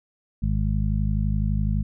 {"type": "harmonic tone", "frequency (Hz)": 51.91, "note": "G#1", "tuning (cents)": 0, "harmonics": [1, 2, 3, 4], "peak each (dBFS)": [-23, -26, -28, -29], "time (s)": [0.42, 1.83], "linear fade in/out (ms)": 10, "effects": []}